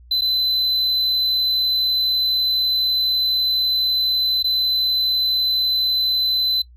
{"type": "tone with dropouts", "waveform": "triangle", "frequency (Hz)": 4032, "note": "B7", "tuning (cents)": 35, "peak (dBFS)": -15, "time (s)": [0.11, 6.62], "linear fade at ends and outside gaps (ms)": 5, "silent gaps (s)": [[0.211, 0.218], [4.427, 4.442]], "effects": ["noise-tail reverb RT60 0.1 s tail -21 dB re dry", "added 60 Hz sine -43 dBFS peak until 6.76 s"]}